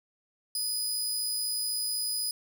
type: tone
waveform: 20% pulse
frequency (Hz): 4978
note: D#8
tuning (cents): 0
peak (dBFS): -23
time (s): 0.55-2.31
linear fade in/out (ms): 2
effects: none